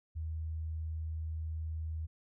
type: tone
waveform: sine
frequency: 79.6 Hz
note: D#2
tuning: 40 cents sharp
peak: -35 dBFS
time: 0.15-2.07 s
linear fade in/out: 20 ms
effects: none